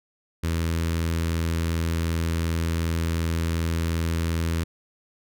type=tone with notch filter; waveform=sawtooth; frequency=82.7 Hz; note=E2; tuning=6 cents sharp; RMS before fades=-25 dBFS; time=0.43-4.64 s; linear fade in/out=10 ms; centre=730 Hz; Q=1.2; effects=none